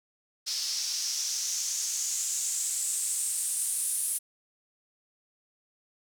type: noise with band-pass filter sweep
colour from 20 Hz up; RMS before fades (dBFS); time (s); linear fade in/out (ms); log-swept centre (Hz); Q
white; -31; 0.46-4.19; 20; 5000 to 10000; 4.1
effects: none